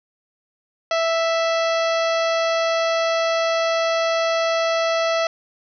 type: harmonic tone with a mistuned harmonic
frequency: 659.3 Hz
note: E5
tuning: in tune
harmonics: 1 / 2 / 3 / 4 / 5 / 6 / 7 / 8 / 9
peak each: -19 / -25 / -29 / -31 / -33 / -35 / -36 / -37 / -38 dBFS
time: 0.91-5.27 s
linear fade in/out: 2 ms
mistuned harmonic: 6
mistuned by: +61 cents
effects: none